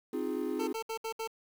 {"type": "chord", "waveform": "triangle", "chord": "F minor seventh", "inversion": "second", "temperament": "equal with one note detuned", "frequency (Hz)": [261.6, 311.1, 352.5, 415.3], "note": ["C4", "Eb4", "F4", "Ab4"], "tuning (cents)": [0, 0, 16, 0], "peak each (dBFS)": -35, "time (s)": [0.13, 0.73], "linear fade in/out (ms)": 5}
{"type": "tone bursts", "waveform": "25% pulse", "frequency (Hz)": 447.8, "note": "A4", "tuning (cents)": 30, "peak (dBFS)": -30, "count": 5, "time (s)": [0.59, 1.276], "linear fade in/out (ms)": 10, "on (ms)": 86, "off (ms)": 64}
{"effects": ["9-bit"]}